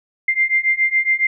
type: beating tone pair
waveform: sine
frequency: 2093 / 2100.2 Hz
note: C7 / C7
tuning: 0 / +6 cents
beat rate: 7.2 Hz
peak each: -18 / -17 dBFS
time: 0.28-1.27 s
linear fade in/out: 5 ms
effects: none